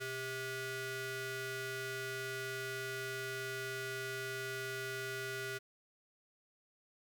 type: ring-modulated tone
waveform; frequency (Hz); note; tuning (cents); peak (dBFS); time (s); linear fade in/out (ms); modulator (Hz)
sawtooth; 523.3; C5; 0; -32; 0-5.59; 20; 922
effects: none